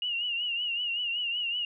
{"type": "tone with vibrato", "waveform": "sine", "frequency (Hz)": 2850, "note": "F7", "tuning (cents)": 34, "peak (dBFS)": -28, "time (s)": [0.02, 1.65], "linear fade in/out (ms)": 2, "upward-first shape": "triangle", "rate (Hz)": 5.3, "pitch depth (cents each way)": 85, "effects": []}